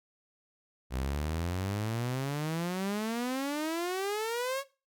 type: exponential sweep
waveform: sawtooth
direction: up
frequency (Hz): 62 to 560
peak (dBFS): -27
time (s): 0.9-4.64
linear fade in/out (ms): 50
effects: noise-tail reverb RT60 0.3 s tail -19 dB re dry